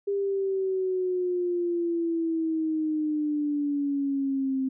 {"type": "exponential sweep", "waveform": "sine", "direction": "down", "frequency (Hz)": [402.1, 262.6], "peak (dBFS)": -24, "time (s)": [0.07, 4.69], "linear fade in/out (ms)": 10, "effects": []}